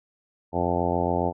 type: harmonic tone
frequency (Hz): 87.31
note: F2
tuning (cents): 0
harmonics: 1 / 2 / 3 / 4 / 5 / 6 / 7 / 8 / 9 / 10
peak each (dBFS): -31 / -31 / -31 / -31 / -31 / -31 / -31 / -31 / -31 / -31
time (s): 0.52-1.33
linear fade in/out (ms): 50
effects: none